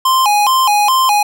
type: tone with vibrato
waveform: square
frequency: 931 Hz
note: A#5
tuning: 2 cents flat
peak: -10 dBFS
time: 0.05-1.23 s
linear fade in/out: 5 ms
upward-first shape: square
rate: 2.4 Hz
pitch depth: 200 cents each way
effects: none